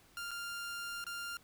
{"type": "tone with dropouts", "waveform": "sawtooth", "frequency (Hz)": 1396.9, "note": "F6", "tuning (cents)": 0, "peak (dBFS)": -36, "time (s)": [0.17, 1.37], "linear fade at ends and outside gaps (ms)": 1, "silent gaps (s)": [[0.309, 0.314], [1.041, 1.066]], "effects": ["pink hiss -64 dBFS RMS until 1.43 s"]}